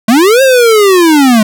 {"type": "linear two-way sweep", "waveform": "square", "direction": "up then down", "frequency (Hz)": [207.7, 544, 207.7], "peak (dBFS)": -4, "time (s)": [0.08, 1.43], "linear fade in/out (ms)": 5, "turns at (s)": 0.42, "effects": []}